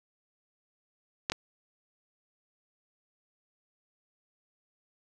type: clicks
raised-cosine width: 0.2 ms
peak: -10 / -15 dBFS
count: 2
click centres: 1.299 / 1.32 s
effects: none